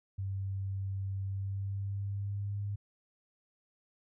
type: tone with pitch glide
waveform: sine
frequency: 97.1 to 101.4 Hz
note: G2 to G#2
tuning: -16 to -41 cents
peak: -33 dBFS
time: 0.18-2.76 s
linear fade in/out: 10 ms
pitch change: +75 cents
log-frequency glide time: 1.24-2.6 s
effects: none